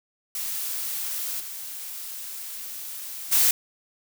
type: noise with level steps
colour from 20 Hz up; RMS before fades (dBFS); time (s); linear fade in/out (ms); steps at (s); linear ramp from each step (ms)
blue; -30 / -36 / -19; 0.35-3.51; 2; 1.39 / 3.31; 20
effects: none